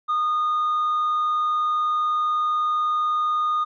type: tone with tanh clipping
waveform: sine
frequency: 1228 Hz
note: D#6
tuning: 23 cents flat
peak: -20 dBFS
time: 0.08-3.65 s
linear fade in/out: 20 ms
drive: 1 dB
effects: none